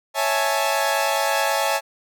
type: chord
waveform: sawtooth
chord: A major seventh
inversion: first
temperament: equal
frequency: 554.4 / 659.3 / 830.6 / 880 Hz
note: C#5 / E5 / G#5 / A5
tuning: 0 / 0 / 0 / 0 cents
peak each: -21 dBFS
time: 0.14-1.81 s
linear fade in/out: 50 ms
effects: none